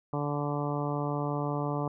harmonic tone, 145.5 Hz, D3, 16 cents flat, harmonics 1 / 2 / 3 / 4 / 5 / 6 / 7 / 8, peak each -32 / -35 / -37 / -38 / -39 / -40 / -40 / -41 dBFS, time 0.13-1.88 s, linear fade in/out 2 ms, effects none

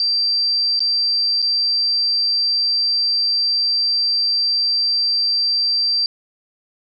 sine tone with dropouts, 4699 Hz, D8, in tune, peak -15 dBFS, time 0-6.06 s, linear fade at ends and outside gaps 1 ms, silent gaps 0.793-0.804 / 1.419-1.425 s, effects none

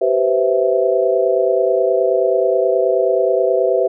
sine chord, C major seventh, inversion second, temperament equal with one note detuned, 385.9 / 493.9 / 523.3 / 659.3 Hz, G4 / B4 / C5 / E5, -27 / 0 / 0 / 0 cents, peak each -18 dBFS, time 0.01-3.88 s, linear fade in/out 10 ms, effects none

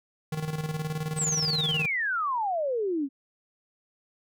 square tone with tremolo, 155.56 Hz, D#3, in tune, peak -28 dBFS, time 0.32-1.86 s, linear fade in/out 5 ms, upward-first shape square, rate 19 Hz, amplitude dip 60%
sine exponential sweep, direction down, 8440 to 261.6 Hz, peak -25 dBFS, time 1.16-3.09 s, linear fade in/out 50 ms
effects none

